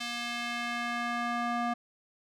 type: tone with band-pass filter sweep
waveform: square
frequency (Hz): 238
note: A#3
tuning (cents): +36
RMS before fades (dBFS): -33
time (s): 0-1.74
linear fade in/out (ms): 10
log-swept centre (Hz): 3500 to 930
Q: 1.1
effects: none